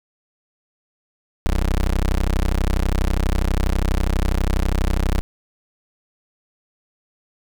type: tone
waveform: 25% pulse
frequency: 32.24 Hz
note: C1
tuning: 25 cents flat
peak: -13 dBFS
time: 1.46-5.21 s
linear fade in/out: 0 ms
effects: none